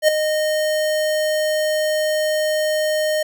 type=tone with ADSR envelope; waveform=square; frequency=616 Hz; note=D#5; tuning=17 cents flat; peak=-9 dBFS; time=0.02-3.23 s; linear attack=63 ms; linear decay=4 ms; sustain=-9 dB; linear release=6 ms; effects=none